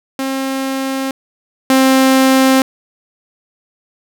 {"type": "tone pair in turn", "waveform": "sawtooth", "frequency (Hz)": [267.6, 264.2], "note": ["C4", "C4"], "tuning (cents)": [39, 17], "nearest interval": "unison", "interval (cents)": 22, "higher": "first", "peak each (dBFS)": [-13, -4], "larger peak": "second", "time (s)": [[0.19, 1.11], [1.7, 2.62]], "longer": "neither", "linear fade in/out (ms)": 2, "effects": []}